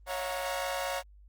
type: chord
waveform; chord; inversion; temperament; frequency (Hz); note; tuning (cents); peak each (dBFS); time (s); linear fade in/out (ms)
sawtooth; F# dominant seventh; second; equal with one note detuned; 554.4 / 659.3 / 723.5 / 932.3; C#5 / E5 / F#5 / A#5; 0 / 0 / -39 / 0; -31 / -37 / -33 / -35; 0.06-1.03; 50
effects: added 50 Hz sine -52 dBFS peak until 1.28 s + Opus 24 kbps